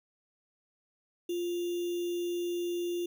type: tone with sample-and-hold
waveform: sine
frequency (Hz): 349.2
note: F4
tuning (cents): 0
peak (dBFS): -30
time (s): 1.29-3.06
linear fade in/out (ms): 5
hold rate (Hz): 3150
effects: none